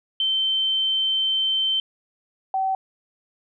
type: tone pair in turn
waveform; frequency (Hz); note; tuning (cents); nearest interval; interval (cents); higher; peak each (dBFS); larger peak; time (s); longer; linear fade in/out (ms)
sine; 3100 / 765.9; G7 / G5; -20 / -40; 2 octaves; 2420; first; -19 / -20; first; 0.2-1.8 / 2.54-2.75; first; 2
effects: none